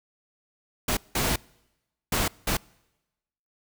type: noise bursts at uneven times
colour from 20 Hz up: pink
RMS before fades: -25 dBFS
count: 4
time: 0.88-0.97 / 1.15-1.36 / 2.12-2.28 / 2.47-2.57 s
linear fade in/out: 5 ms
effects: noise-tail reverb RT60 1.0 s tail -26 dB re dry